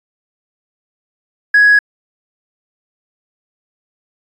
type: tone with hard clipping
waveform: triangle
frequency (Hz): 1669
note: G#6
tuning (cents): +8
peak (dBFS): -5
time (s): 1.54-1.79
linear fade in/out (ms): 5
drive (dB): 2
effects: resampled to 24000 Hz